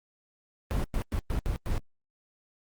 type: noise bursts at uneven times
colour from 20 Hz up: brown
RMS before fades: -28 dBFS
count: 6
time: 0.71-0.84 / 0.94-1.02 / 1.12-1.19 / 1.3-1.39 / 1.46-1.56 / 1.66-1.78 s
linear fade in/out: 0 ms
effects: Opus 32 kbps